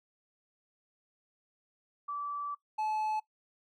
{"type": "tone pair in turn", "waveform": ["sine", "triangle"], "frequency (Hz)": [1158, 862], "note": ["D6", "A5"], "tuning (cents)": [-25, -36], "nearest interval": "perfect fourth", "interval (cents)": 511, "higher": "first", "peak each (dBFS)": [-34, -28], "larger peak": "second", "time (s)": [[2.08, 2.55], [2.78, 3.2]], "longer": "first", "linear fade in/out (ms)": 10, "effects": ["noise-tail reverb RT60 0.1 s tail -20 dB re dry"]}